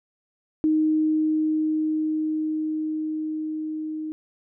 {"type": "tone with level ramp", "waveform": "sine", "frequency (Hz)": 311.1, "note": "D#4", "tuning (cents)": 0, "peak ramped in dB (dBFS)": [-17, -28], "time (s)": [0.64, 4.12], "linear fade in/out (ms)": 0, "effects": []}